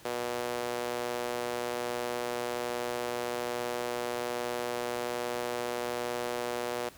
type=tone with high-pass filter; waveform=sawtooth; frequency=121.2 Hz; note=B2; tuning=32 cents flat; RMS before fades=-34 dBFS; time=0.05-6.89 s; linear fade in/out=5 ms; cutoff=480 Hz; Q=1.8; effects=pink hiss -53 dBFS RMS until 6.97 s + high-pass 60 Hz 12 dB/octave